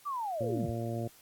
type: linear sweep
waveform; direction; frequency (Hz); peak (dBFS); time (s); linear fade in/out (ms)
sine; down; 1200 to 49; -32; 0.05-0.71; 20
type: harmonic tone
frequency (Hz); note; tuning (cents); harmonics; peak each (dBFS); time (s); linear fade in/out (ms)
115.8; A#2; -11; 1 / 2 / 3 / 4 / 5 / 6; -35 / -39 / -40 / -44 / -41 / -43; 0.4-1.08; 10
effects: white hiss -59 dBFS RMS until 1.21 s + AAC 64 kbps